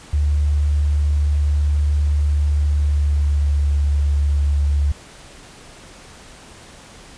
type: tone with pitch glide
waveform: sine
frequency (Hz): 73.4 to 72.01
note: D2 to D2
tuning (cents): 0 to -33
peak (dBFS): -14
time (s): 0.13-4.92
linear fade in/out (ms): 5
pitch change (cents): -33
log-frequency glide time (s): 2.67-3.7
effects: pink hiss -42 dBFS RMS until 7.17 s + resampled to 22050 Hz